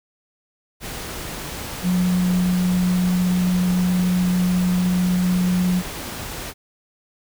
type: tone in noise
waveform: sine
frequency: 180.7 Hz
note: F#3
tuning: 41 cents flat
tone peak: -16 dBFS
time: 1.82-5.83 s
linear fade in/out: 50 ms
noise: pink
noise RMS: -31 dBFS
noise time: 0.8-6.54 s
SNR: +12 dB
effects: none